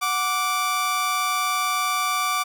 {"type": "tone pair together", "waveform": "sawtooth", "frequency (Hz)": [737.1, 1170], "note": ["F#5", "D6"], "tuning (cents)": [-7, -7], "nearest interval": "minor sixth", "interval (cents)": 800, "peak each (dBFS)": [-26, -18], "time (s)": [0.01, 2.44], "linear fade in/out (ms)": 20, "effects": []}